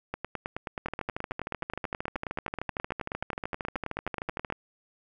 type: two click trains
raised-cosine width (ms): 0.5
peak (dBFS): -17 / -17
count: 42 / 49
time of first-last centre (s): 0.14-4.502 / 0.86-4.524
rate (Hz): 9.4 / 13.1
effects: none